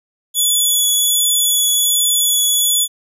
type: tone with vibrato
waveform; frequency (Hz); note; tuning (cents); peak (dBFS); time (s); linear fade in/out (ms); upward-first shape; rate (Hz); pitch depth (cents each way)
10% pulse; 3418; G#7; +49; -5; 0.34-2.88; 50; triangle; 1.3; 12
effects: resampled to 32000 Hz